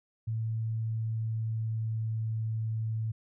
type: tone with pitch glide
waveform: sine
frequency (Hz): 111.9 to 111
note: A2 to A2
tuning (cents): +30 to +16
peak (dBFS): -29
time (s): 0.27-3.12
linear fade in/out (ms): 10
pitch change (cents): -14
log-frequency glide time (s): 0.74-2.36
effects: none